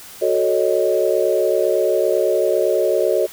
sine chord, D# half-diminished seventh, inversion first, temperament equal, 370 / 440 / 554.4 / 622.3 Hz, F#4 / A4 / C#5 / D#5, 0 / 0 / 0 / 0 cents, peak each -20 dBFS, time 0.21-3.27 s, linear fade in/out 20 ms, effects white hiss -39 dBFS RMS until 3.32 s

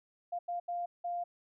sine tone bursts at uneven times, 699 Hz, F5, 1 cent sharp, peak -33 dBFS, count 4, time 0.32-0.39 / 0.48-0.6 / 0.68-0.86 / 1.04-1.24 s, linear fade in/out 10 ms, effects none

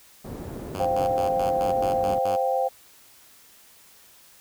white low-pass noise, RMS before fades -36 dBFS, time 0.24-2.19 s, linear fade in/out 10 ms, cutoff 380 Hz, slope 12 dB/octave
5% pulse tone bursts, 95.4 Hz, G2, 47 cents flat, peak -21 dBFS, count 8, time 0.74-2.365 s, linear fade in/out 10 ms, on 120 ms, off 95 ms
sine chord, C suspended fourth, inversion none, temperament just, 523.3 / 697.7 / 784.9 Hz, C5 / F5 / G5, 0 / -2 / +2 cents, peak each -24 / -28 / -25 dBFS, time 0.79-2.69 s, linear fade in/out 20 ms
effects white hiss -53 dBFS RMS until 4.4 s

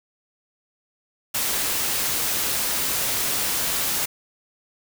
white noise, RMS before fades -24 dBFS, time 1.34-4.06 s, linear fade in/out 10 ms, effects none

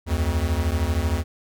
square beating tone pair, 73.42 / 86.42 Hz, D2 / F2, 0 / -18 cents, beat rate 13 Hz, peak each -24 dBFS, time 0.06-1.24 s, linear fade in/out 50 ms, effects none

